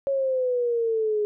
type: exponential sweep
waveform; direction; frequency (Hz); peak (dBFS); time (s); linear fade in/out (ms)
sine; down; 554.4 to 415.3; -21; 0.07-1.25; 0
effects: none